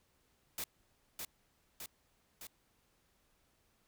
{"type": "noise with echo", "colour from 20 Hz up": "white", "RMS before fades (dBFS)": -40, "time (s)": [0.58, 0.64], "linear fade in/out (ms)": 2, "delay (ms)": 610, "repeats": 3, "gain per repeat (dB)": -3, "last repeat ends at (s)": 2.47, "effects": ["pink hiss -74 dBFS RMS until 3.87 s"]}